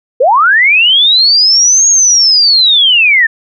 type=linear two-way sweep; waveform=sine; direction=up then down; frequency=453.5 to 6645 to 1742 Hz; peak=-4 dBFS; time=0.2-3.27 s; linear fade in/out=10 ms; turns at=1.88 s; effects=none